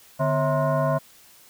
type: tone with frequency modulation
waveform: sine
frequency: 251.8 Hz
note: B3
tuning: 34 cents sharp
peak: -19 dBFS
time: 0.19-0.99 s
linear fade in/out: 20 ms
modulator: 399 Hz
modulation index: 2
effects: white hiss -52 dBFS RMS until 1.49 s

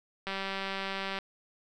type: click train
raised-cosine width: 0.3 ms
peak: -19 dBFS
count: 179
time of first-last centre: 0.27-1.188 s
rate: 194 Hz
effects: none

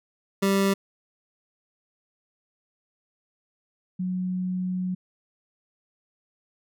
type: tone pair in turn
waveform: 25% pulse / sine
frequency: 196 / 183.36 Hz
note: G3 / F#3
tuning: 0 / -15 cents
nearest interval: minor second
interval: 115 cents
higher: first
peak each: -16 / -25 dBFS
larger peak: first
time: 0.42-0.74 / 3.99-4.95 s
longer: second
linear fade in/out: 10 ms
effects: none

